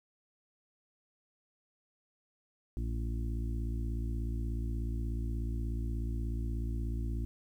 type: harmonic tone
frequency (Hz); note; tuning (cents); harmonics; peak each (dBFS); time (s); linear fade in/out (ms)
56.6; A1; +50; 1 / 2 / 4 / 5 / 6; -33 / -39 / -45 / -47 / -49; 2.77-7.25; 0
effects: 11-bit